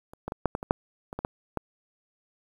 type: clicks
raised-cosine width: 1 ms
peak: -30 / -18 / -18 / -8 / -14 / -21 / -6 / -23 / -18 / -13 / -14 dBFS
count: 11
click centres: 0.135 / 0.28 / 0.321 / 0.457 / 0.551 / 0.629 / 0.709 / 1.129 / 1.19 / 1.249 / 1.573 s
effects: 8-bit